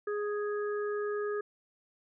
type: harmonic tone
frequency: 415.3 Hz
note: G#4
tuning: in tune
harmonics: 1 / 3 / 4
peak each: -31 / -41 / -43 dBFS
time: 0.07-1.41 s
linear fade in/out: 5 ms
effects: none